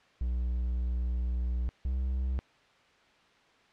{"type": "tone pair in turn", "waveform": "triangle", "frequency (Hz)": [60.9, 64.37], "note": ["B1", "C2"], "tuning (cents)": [-24, -28], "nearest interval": "minor second", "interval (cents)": 96, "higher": "second", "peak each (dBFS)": -26, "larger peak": "neither", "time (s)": [[0.21, 1.69], [1.85, 2.39]], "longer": "first", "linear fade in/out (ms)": 0, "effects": ["white hiss -62 dBFS RMS until 3.72 s", "low-pass 3000 Hz 12 dB/octave"]}